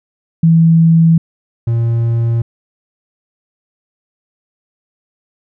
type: tone pair in turn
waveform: sine / triangle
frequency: 164.3 / 116.18 Hz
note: E3 / A#2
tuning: -5 / -5 cents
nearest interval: tritone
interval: 600 cents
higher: first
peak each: -5 / -9 dBFS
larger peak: first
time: 0.43-1.18 / 1.67-2.42 s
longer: neither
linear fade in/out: 5 ms
effects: none